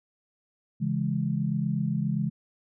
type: chord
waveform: sine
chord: C# minor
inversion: none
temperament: just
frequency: 138.59 / 166.31 / 207.9 Hz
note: C#3 / E3 / G#3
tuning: 0 / +16 / +2 cents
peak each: -29 dBFS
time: 0.8-2.3 s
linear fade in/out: 20 ms
effects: none